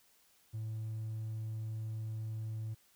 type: tone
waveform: triangle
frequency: 110 Hz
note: A2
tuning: in tune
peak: -34 dBFS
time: 0.53-2.75 s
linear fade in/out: 20 ms
effects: tanh soft clip ceiling -32 dBFS + white hiss -68 dBFS RMS until 2.95 s